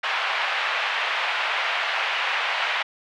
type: band-pass noise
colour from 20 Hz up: white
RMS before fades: -25 dBFS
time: 0.03-2.83 s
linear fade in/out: 10 ms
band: 670 to 2900 Hz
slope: 24 dB/octave
effects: none